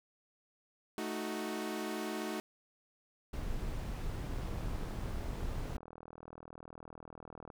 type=chord; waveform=sawtooth; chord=D# diminished; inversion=second; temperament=equal with one note detuned; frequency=219.1 / 311.1 / 370 Hz; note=A3 / D#4 / F#4; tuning=-7 / 0 / 0 cents; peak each=-37 dBFS; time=0.98-2.4 s; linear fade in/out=0 ms
type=noise; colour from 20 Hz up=brown; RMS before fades=-38 dBFS; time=3.33-5.77 s; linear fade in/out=5 ms
type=click train; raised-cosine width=1 ms; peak=-35 dBFS; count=129; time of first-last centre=4.31-7.502 s; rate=40.1 Hz
effects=none